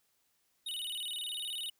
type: tone with vibrato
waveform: square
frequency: 3322 Hz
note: G#7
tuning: in tune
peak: -37 dBFS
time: 0.66-1.7 s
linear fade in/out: 5 ms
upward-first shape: square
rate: 19 Hz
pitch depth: 200 cents each way
effects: white hiss -75 dBFS RMS until 1.79 s